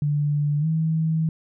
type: tone with pitch glide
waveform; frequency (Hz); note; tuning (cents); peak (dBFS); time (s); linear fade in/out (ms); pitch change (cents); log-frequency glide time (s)
sine; 146.8 to 160.09; D3 to D#3; 0 to +50; -19; 0.02-1.29; 2; +150; 0.6-0.66
effects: none